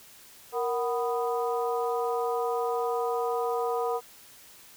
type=harmonic tone with a mistuned harmonic; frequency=247.7 Hz; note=B3; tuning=5 cents sharp; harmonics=2 / 3 / 4 / 5; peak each=-28 / -32 / -34 / -36 dBFS; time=0.52-4.01 s; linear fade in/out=50 ms; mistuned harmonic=2; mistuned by=-96 cents; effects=white hiss -52 dBFS RMS until 4.76 s